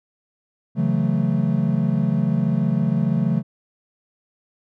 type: chord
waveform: triangle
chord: F# minor seventh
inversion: second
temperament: equal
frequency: 138.59 / 164.81 / 185 / 220 Hz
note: C#3 / E3 / F#3 / A3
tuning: 0 / 0 / 0 / 0 cents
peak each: -21 dBFS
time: 0.75-3.43 s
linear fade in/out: 50 ms
effects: none